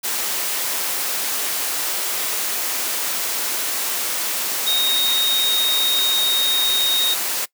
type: tone in noise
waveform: sine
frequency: 3729 Hz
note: A#7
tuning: in tune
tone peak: -16 dBFS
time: 4.66-7.15 s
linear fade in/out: 20 ms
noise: white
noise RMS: -23 dBFS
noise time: 0.03-7.46 s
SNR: +4 dB
effects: noise-tail reverb RT60 0.1 s tail -21 dB re dry + high-pass 300 Hz 12 dB/octave